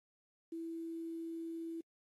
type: tone with quantisation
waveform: sine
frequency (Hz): 330.2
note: E4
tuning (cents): +3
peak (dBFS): -40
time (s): 0.52-1.81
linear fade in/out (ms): 5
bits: 11
effects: AAC 32 kbps